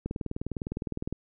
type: click train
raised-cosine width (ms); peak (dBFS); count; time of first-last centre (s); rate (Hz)
3; -19; 22; 0.06-1.126; 19.7
effects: none